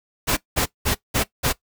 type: noise bursts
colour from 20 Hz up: pink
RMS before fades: -20 dBFS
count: 5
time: 0.27-1.53 s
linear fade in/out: 20 ms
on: 100 ms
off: 190 ms
effects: noise-tail reverb RT60 0.1 s tail -18 dB re dry